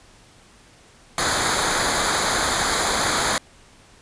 pink noise with comb filter, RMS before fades -21 dBFS, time 1.18-3.38 s, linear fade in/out 2 ms, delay 0.36 ms, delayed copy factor -0.75, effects pink hiss -51 dBFS RMS until 4.01 s + resampled to 22050 Hz

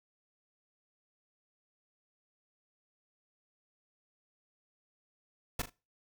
pink noise with echo, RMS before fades -33 dBFS, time 5.59-5.62 s, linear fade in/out 5 ms, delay 39 ms, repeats 2, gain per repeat -11 dB, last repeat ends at 5.698 s, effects noise-tail reverb RT60 0.3 s tail -22 dB re dry

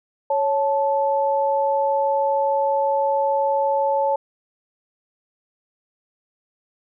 sine tone pair together, 554.4 / 873.7 Hz, C#5 / A5, 0 / -12 cents, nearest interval minor sixth, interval 788 cents, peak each -20 dBFS, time 0.3-4.16 s, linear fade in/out 5 ms, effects none

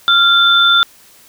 sine tone pair together, 1386 / 3539 Hz, F6 / A7, -14 / +9 cents, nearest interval octave + major third, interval 1623 cents, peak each -10 dBFS, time 0.08-0.83 s, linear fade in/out 0 ms, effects white hiss -45 dBFS RMS until 1.28 s

